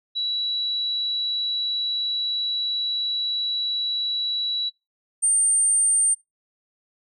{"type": "tone pair in turn", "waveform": "sine", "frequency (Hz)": [3921, 8802], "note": ["B7", "C#9"], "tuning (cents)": [-13, -13], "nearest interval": "octave + major second", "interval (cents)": 1400, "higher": "second", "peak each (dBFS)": [-23, -16], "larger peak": "second", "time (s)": [[0.15, 4.7], [5.22, 6.15]], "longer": "first", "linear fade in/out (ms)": 20, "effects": ["noise-tail reverb RT60 0.2 s tail -20 dB re dry"]}